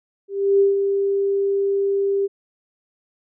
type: tone with ADSR envelope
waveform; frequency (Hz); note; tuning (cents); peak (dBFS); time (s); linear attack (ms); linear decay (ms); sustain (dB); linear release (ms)
sine; 396.2; G4; +18; -11; 0.28-2.28; 320; 150; -6; 29
effects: none